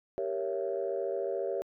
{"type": "chord", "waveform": "sine", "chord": "G diminished seventh", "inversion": "none", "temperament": "equal with one note detuned", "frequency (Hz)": [392, 466.2, 554.4, 668.1], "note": ["G4", "Bb4", "Db5", "Fb5"], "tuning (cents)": [0, 0, 0, 23], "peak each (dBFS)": [-34, -36, -34, -38], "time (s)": [0.18, 1.62], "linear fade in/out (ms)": 0, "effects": ["tanh soft clip ceiling -21 dBFS"]}